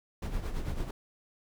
brown noise with tremolo, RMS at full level -31 dBFS, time 0.22-0.91 s, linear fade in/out 5 ms, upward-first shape sine, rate 9 Hz, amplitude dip 60%, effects none

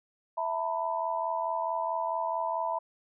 sine chord, E suspended fourth, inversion none, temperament equal with one note detuned, 659.3 / 903.2 / 987.8 Hz, E5 / A5 / B5, 0 / +45 / 0 cents, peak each -33 / -33 / -32 dBFS, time 0.37-2.79 s, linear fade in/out 10 ms, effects none

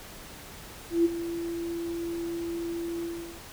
sine tone with ADSR envelope, 338.1 Hz, E4, 44 cents sharp, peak -17 dBFS, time 0.9-3.41 s, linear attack 150 ms, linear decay 23 ms, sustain -13 dB, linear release 390 ms, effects pink hiss -45 dBFS RMS until 3.52 s

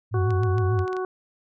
sine tone with vibrato, 101.3 Hz, G#2, 43 cents flat, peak -20 dBFS, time 0.11-0.86 s, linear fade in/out 50 ms, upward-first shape triangle, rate 6.8 Hz, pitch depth 210 cents each way
harmonic tone, 371.3 Hz, F#4, 6 cents sharp, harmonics 1 / 2 / 3 / 4, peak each -26 / -35 / -34 / -39 dBFS, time 0.14-1.05 s, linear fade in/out 2 ms
clicks, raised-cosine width 0.2 ms, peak -24 dBFS, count 7, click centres 0.306 / 0.434 / 0.582 / 0.791 / 0.879 / 0.93 / 0.967 s
effects none

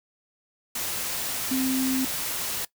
sine tone in noise, 261.6 Hz, C4, in tune, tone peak -23 dBFS, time 1.51-2.05 s, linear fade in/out 5 ms, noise white, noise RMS -30 dBFS, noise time 0.75-2.65 s, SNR +4 dB, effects noise-tail reverb RT60 0.1 s tail -19 dB re dry

